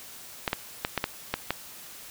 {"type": "clicks", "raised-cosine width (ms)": 0.3, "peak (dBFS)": -9, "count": 7, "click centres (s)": [0.478, 0.531, 0.849, 0.977, 1.041, 1.34, 1.506], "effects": ["white hiss -45 dBFS RMS until 2.1 s"]}